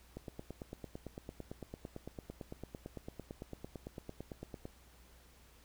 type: click train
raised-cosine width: 2 ms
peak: -30 dBFS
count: 41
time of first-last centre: 0.17-4.654 s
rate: 8.92 Hz
effects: added 60 Hz sine -62 dBFS peak until 5.64 s + pink hiss -64 dBFS RMS until 5.64 s